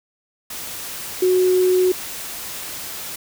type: tone in noise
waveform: sine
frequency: 367.7 Hz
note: F#4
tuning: 11 cents flat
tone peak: -13 dBFS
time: 1.22-1.92 s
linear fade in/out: 5 ms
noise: white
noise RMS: -31 dBFS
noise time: 0.5-3.16 s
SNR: +15 dB
effects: none